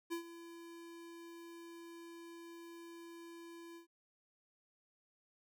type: tone with ADSR envelope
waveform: square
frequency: 337.4 Hz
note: E4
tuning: 40 cents sharp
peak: -37 dBFS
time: 0.1-3.87 s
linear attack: 26 ms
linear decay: 100 ms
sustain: -14 dB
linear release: 110 ms
effects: none